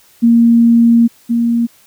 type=tone pair in turn; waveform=sine; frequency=233.1 / 234.3 Hz; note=A#3 / A#3; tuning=0 / +9 cents; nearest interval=unison; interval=9 cents; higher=second; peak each=-5 / -10 dBFS; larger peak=first; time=0.22-1.08 / 1.29-1.67 s; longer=first; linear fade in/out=20 ms; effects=white hiss -48 dBFS RMS until 1.86 s